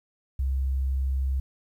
sine tone, 66.5 Hz, C2, 29 cents sharp, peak -23 dBFS, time 0.39-1.4 s, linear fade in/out 5 ms, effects 10-bit

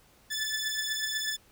15% pulse beating tone pair, 1739 / 1747.1 Hz, A6 / A6, -21 / -13 cents, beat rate 8.1 Hz, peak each -26 / -27 dBFS, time 0.3-1.37 s, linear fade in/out 20 ms, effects pink hiss -61 dBFS RMS until 1.51 s

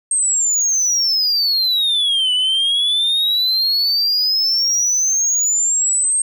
sine exponential two-way sweep, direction down then up, 8500 to 2960 to 8500 Hz, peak -11 dBFS, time 0.11-6.22 s, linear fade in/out 2 ms, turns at 2.33 s, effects tanh soft clip ceiling -13 dBFS

